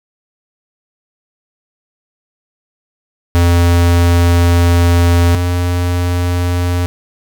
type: tone pair in turn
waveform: square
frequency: 86.4 / 88.27 Hz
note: F2 / F2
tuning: -18 / +19 cents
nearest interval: unison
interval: 37 cents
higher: second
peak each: -8 / -13 dBFS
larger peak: first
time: 3.35-5.35 / 5.35-6.86 s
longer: first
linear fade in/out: 0 ms
effects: none